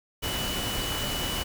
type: tone in noise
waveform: sine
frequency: 2960 Hz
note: F#7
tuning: in tune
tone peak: -33 dBFS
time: 0.22-1.44 s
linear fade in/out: 20 ms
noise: pink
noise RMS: -31 dBFS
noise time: 0.22-1.44 s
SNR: -5 dB
effects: none